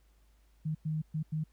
sine tone bursts at uneven times, 155.56 Hz, D#3, in tune, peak -30 dBFS, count 4, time 0.65-0.75 / 0.85-1.02 / 1.14-1.23 / 1.32-1.44 s, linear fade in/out 10 ms, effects added 52 Hz sine -62 dBFS peak until 1.52 s + pink hiss -73 dBFS RMS until 1.52 s

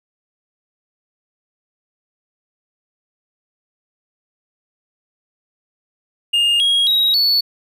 triangle tone with pitch steps, 2828 / 3286 / 3819 / 4438 Hz, F7 / G#7 / A#7 / C#8, +21 / -19 / +41 / +1 cents, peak -11 dBFS, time 6.33-7.41 s, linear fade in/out 10 ms, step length 270 ms, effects none

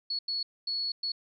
sine tone bursts at uneven times, 4383 Hz, C#8, 20 cents flat, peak -29 dBFS, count 4, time 0.1-0.19 / 0.28-0.43 / 0.67-0.92 / 1.03-1.12 s, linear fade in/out 5 ms, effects none

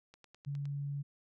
click train, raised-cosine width 0.2 ms, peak -38 dBFS, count 6, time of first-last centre 0.14-0.655 s, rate 9.71 Hz
sine tone, 142 Hz, C#3, 42 cents sharp, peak -35 dBFS, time 0.46-1.03 s, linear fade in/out 20 ms
effects none

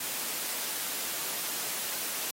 white noise, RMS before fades -34 dBFS, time 0-2.31 s, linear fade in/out 5 ms, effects high-pass 200 Hz 12 dB/octave + AAC 48 kbps

